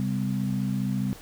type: tone cluster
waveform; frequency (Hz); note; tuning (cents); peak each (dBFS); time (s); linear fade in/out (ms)
sine; 132.8 / 197.4 / 252.3; C3 / G3 / B3; +26 / +12 / +37; -29 / -27 / -32; 0-1.13; 0
effects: pink hiss -47 dBFS RMS until 1.21 s